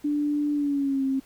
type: tone with pitch glide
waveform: sine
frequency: 293.7 to 267.8 Hz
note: D4 to C4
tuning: 0 to +40 cents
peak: -22 dBFS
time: 0.04-1.2 s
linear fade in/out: 10 ms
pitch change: -160 cents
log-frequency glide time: 0.53-1.04 s
effects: pink hiss -56 dBFS RMS until 1.25 s